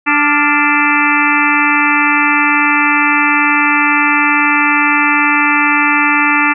harmonic tone with a mistuned harmonic, 293.7 Hz, D4, in tune, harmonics 1 / 3 / 4 / 5 / 6 / 7 / 8 / 9, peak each -17 / -17 / -17 / -17 / -17 / -17 / -17 / -17 dBFS, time 0.06-6.54 s, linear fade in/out 20 ms, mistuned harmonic 5, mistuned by -77 cents, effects none

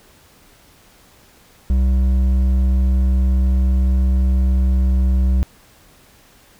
triangle tone with hard clipping, 64.3 Hz, C2, 30 cents flat, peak -14 dBFS, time 1.7-5.43 s, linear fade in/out 0 ms, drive 10 dB, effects pink hiss -50 dBFS RMS until 6.59 s

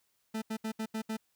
40% pulse tone bursts at uneven times, 220 Hz, A3, in tune, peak -32 dBFS, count 6, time 0.34-0.42 / 0.5-0.57 / 0.64-0.72 / 0.79-0.86 / 0.94-1.02 / 1.09-1.17 s, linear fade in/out 10 ms, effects white hiss -75 dBFS RMS until 1.35 s

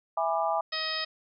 sine chord, E dominant seventh, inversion none, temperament just, 659.3 / 824.1 / 988.9 / 1186.7 Hz, E5 / G#5 / B5 / D6, 0 / -14 / +2 / +18 cents, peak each -29 / -29 / -33 / -32 dBFS, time 0.17-0.61 s, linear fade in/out 5 ms
harmonic tone, 632 Hz, D#5, 27 cents sharp, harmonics 1 / 2 / 3 / 4 / 5 / 6 / 7 / 8, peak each -40 / -38 / -36 / -40 / -39 / -37 / -40 / -34 dBFS, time 0.72-1.05 s, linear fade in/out 10 ms
effects none

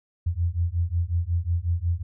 sine beating tone pair, 83.3 / 88.8 Hz, E2 / F2, +19 / +29 cents, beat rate 5.5 Hz, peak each -25 dBFS, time 0.26-2.03 s, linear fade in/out 10 ms, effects none

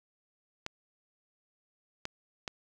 clicks, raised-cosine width 0.2 ms, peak -18 dBFS, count 3, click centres 0.664 / 2.054 / 2.478 s, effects none

